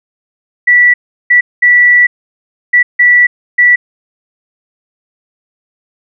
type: tone bursts at uneven times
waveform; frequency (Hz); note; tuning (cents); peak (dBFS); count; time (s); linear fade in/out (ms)
sine; 1956; B6; -17; -3; 6; 0.67-0.94 / 1.3-1.41 / 1.62-2.07 / 2.73-2.83 / 2.99-3.27 / 3.58-3.76; 10
effects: none